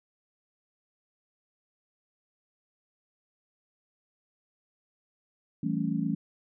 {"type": "chord", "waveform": "sine", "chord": "A dominant seventh", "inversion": "second", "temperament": "equal with one note detuned", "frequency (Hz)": [164.81, 192.3, 220, 277.2], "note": ["E3", "G3", "A3", "C#4"], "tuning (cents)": [0, -33, 0, 0], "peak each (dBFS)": -32, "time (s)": [5.63, 6.15], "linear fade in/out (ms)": 5, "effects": []}